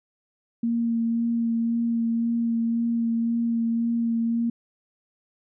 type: tone with vibrato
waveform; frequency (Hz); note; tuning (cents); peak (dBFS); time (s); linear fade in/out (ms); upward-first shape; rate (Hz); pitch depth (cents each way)
sine; 231.5; A#3; -12; -21; 0.63-4.5; 5; sine; 1.9; 14
effects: none